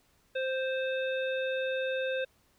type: harmonic tone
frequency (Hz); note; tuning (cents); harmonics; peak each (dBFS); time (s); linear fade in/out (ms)
523.3; C5; 0; 1 / 3 / 5 / 7; -30 / -37 / -40 / -43; 0.35-2.25; 10
effects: pink hiss -68 dBFS RMS until 2.58 s